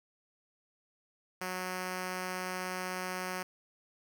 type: tone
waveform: 5% pulse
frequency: 183.8 Hz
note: F#3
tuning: 11 cents flat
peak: -24 dBFS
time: 1.41-3.43 s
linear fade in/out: 5 ms
effects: none